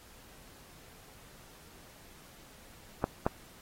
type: clicks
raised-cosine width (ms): 1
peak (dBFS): -13 / -12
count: 2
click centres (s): 3.041 / 3.265
effects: pink hiss -56 dBFS RMS until 3.61 s + AAC 48 kbps